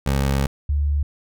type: tone pair in turn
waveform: 20% pulse / sine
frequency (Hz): 68.5 / 72.52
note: C#2 / D2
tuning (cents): -20 / -21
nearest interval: minor second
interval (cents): 99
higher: second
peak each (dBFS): -13 / -17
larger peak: first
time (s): 0.06-0.47 / 0.69-1.03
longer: first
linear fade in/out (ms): 5
effects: none